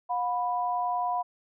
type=tone pair together; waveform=sine; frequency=718.1 / 987.8 Hz; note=F5 / B5; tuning=+48 / 0 cents; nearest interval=tritone; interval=552 cents; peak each=-28 / -29 dBFS; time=0.09-1.23 s; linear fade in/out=20 ms; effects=none